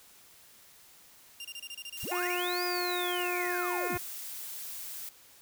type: tone bursts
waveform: sawtooth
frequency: 2794 Hz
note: F7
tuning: in tune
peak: -36 dBFS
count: 13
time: 1.4-2.347 s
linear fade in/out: 2 ms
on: 47 ms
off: 28 ms
type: noise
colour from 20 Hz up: blue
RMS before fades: -41 dBFS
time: 1.97-5.09 s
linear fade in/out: 2 ms
type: linear two-way sweep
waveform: triangle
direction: up then down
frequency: 49 to 4978 to 49 Hz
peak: -35 dBFS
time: 2.03-3.97 s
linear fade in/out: 0 ms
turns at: 2.64 s
type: harmonic tone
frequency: 356.1 Hz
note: F4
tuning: 34 cents sharp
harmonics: 1 / 2 / 3 / 4 / 5 / 6 / 7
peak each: -34 / -37 / -39 / -40 / -41 / -42 / -42 dBFS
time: 2.11-3.98 s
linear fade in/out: 10 ms
effects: white hiss -57 dBFS RMS until 5.41 s